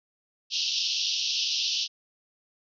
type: band-pass noise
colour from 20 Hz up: white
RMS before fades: -28 dBFS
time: 0.5-1.88 s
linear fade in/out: 50 ms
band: 2700 to 5800 Hz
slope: 96 dB/octave
effects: none